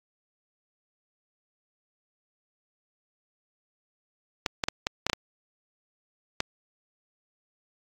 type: clicks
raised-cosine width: 0.2 ms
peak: -8 dBFS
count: 8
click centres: 4.462 / 4.638 / 4.685 / 4.869 / 5.066 / 5.098 / 5.132 / 6.404 s
effects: AAC 48 kbps